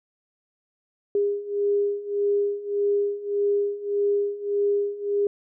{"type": "beating tone pair", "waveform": "sine", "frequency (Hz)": [405.4, 407.1], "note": ["G#4", "G#4"], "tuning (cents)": [-42, -35], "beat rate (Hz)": 1.7, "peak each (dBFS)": [-26, -23], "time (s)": [1.15, 5.27], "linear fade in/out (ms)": 2, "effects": []}